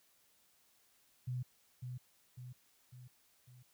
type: tone with echo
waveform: sine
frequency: 125.3 Hz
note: B2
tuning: 25 cents sharp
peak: -36 dBFS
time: 1.27-1.43 s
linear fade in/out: 10 ms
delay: 550 ms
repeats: 4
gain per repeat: -5 dB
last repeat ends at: 3.63 s
effects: white hiss -71 dBFS RMS until 3.73 s